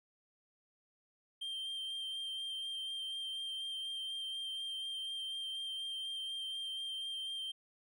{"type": "tone with vibrato", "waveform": "triangle", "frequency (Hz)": 3161, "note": "G7", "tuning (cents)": 14, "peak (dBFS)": -37, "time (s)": [1.41, 7.52], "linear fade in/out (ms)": 10, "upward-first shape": "sine", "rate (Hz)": 4.1, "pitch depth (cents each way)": 14, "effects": []}